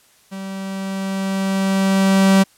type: tone with level ramp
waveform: 45% pulse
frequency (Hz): 193.2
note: G3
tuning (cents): -25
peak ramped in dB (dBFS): -28 to -9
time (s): 0.31-2.44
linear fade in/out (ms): 20
effects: white hiss -54 dBFS RMS until 2.57 s + low-pass 12000 Hz 12 dB/octave